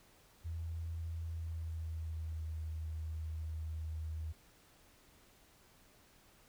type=tone with pitch glide; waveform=sine; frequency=82.41 to 79.24 Hz; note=E2 to D#2; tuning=0 to +32 cents; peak=-38 dBFS; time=0.44-4.33 s; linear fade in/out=20 ms; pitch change=-68 cents; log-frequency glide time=1.29-2.49 s; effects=pink hiss -65 dBFS RMS until 6.48 s